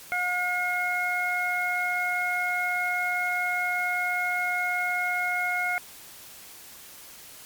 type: harmonic tone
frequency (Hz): 719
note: F#5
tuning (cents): -50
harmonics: 1 / 2 / 3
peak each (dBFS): -30 / -29 / -27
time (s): 0.12-5.78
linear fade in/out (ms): 0
effects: white hiss -46 dBFS RMS until 7.45 s + MP3 96 kbps